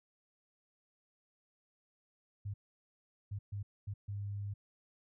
sine tone bursts at uneven times, 101.2 Hz, G#2, 44 cents flat, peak -37 dBFS, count 5, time 2.45-2.54 / 3.31-3.39 / 3.52-3.63 / 3.87-3.94 / 4.08-4.54 s, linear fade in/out 10 ms, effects none

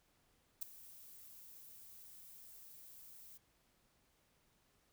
violet noise with ADSR envelope, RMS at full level -38 dBFS, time 0.61-3.38 s, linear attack 15 ms, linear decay 5 ms, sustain -19 dB, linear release 13 ms, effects pink hiss -75 dBFS RMS until 4.92 s

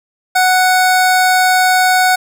25% pulse tone, 740 Hz, F#5, in tune, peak -5 dBFS, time 0.35-2.16 s, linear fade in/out 10 ms, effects none

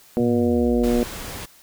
harmonic tone, 120 Hz, B2, 49 cents flat, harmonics 2 / 3 / 4 / 5 / 6, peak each -19 / -24 / -23 / -30 / -34 dBFS, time 0.17-1.03 s, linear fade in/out 0 ms
sine linear sweep, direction down, 121.5 to 31.69 Hz, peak -26 dBFS, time 0.2-1 s, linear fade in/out 0 ms
pink noise, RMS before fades -33 dBFS, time 0.83-1.46 s, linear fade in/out 10 ms
effects white hiss -51 dBFS RMS until 1.62 s

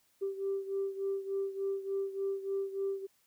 sine beating tone pair, 390.8 / 394.2 Hz, G4 / G4, -5 / +10 cents, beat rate 3.4 Hz, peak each -33 / -37 dBFS, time 0.21-3.07 s, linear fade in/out 20 ms, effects tanh soft clip ceiling -26 dBFS + white hiss -71 dBFS RMS until 3.26 s

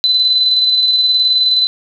sine tone with tremolo, 4020 Hz, B7, 30 cents sharp, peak -8 dBFS, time 0.04-1.67 s, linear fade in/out 0 ms, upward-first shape square, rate 19 Hz, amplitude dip 30%, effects none

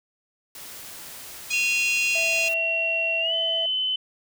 white noise, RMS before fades -40 dBFS, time 0.55-2.54 s, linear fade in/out 2 ms
harmonic tone, 830.6 Hz, G#5, in tune, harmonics 3 / 4 / 5 / 6 / 7 / 8 / 9 / 10, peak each -27 / -35 / -35 / -35 / -39 / -33 / -40 / -40 dBFS, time 1.5-2.49 s, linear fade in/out 10 ms
sine tone with pitch glide, 2736 to 3036 Hz, F7 to F#7, -36 to +44 cents, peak -22 dBFS, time 1.53-3.96 s, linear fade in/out 5 ms, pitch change +180 cents, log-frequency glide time 3.2-3.34 s
triangle tone, 658 Hz, E5, 3 cents flat, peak -28 dBFS, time 2.15-3.66 s, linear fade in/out 5 ms
effects none

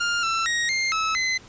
sawtooth tone with pitch steps, 1404 / 1338 / 1881 / 2111 / 1299 / 2044 Hz, F6 / E6 / A#6 / C7 / E6 / C7, +9 / +25 / +15 / +15 / -26 / -41 cents, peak -18 dBFS, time 0-1.38 s, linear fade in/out 10 ms, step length 230 ms, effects pink hiss -48 dBFS RMS until 1.48 s + resampled to 16000 Hz

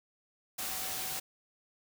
sine tone in noise, 758 Hz, F#5, 42 cents sharp, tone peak -48 dBFS, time 0.58-1.2 s, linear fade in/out 10 ms, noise white, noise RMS -37 dBFS, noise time 0.58-1.2 s, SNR -14 dB, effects none

